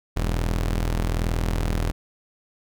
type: tone pair together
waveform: sawtooth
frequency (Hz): 41.11 / 100.7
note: E1 / G2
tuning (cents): -4 / +47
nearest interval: octave + major third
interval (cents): 1551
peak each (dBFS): -18 / -27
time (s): 0.16-1.92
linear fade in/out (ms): 10
effects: none